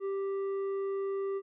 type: tone with tanh clipping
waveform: sine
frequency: 392 Hz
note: G4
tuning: in tune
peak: -32 dBFS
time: 0-1.42 s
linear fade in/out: 50 ms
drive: 7 dB
effects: none